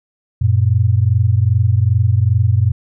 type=tone pair together; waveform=sine; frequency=94.02 / 116.54 Hz; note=F#2 / A#2; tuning=+28 / 0 cents; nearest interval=major third; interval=372 cents; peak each=-13 dBFS; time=0.41-2.72 s; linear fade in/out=10 ms; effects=none